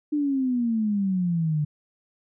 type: exponential sweep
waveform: sine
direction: down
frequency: 301.9 to 146.9 Hz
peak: -21 dBFS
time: 0.12-1.65 s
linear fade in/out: 10 ms
effects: none